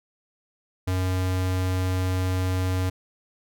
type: tone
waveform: square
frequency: 92.5 Hz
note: F#2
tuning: in tune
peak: -23 dBFS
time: 0.87-2.9 s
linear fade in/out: 10 ms
effects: none